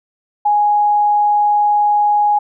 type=tone; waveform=sine; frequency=830.6 Hz; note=G#5; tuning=in tune; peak=-10 dBFS; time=0.45-2.39 s; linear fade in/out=10 ms; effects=none